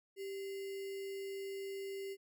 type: tone with sample-and-hold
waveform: sine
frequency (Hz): 391.6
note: G4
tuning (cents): -2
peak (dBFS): -40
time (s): 0.16-2.17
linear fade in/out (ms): 50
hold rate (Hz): 2450
effects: none